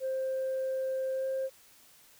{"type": "tone with pitch glide", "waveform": "sine", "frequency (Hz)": [526, 530.3], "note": ["C5", "C5"], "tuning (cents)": [9, 23], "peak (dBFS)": -28, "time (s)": [0, 1.5], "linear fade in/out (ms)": 50, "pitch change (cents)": 14, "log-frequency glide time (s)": [1.14, 1.26], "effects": ["tanh soft clip ceiling -27 dBFS", "white hiss -59 dBFS RMS until 2.19 s"]}